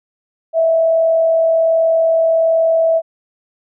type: tone with frequency modulation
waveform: sine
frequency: 654 Hz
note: E5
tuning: 14 cents flat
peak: -10 dBFS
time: 0.53-3.02 s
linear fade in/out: 50 ms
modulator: 41.3 Hz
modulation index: 0.25
effects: none